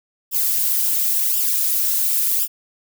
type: noise with flanger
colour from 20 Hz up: violet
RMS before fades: -19 dBFS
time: 0.31-2.48 s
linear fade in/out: 50 ms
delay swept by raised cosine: 0.47 to 4.77 ms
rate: 0.94 Hz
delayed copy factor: -0.95
effects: none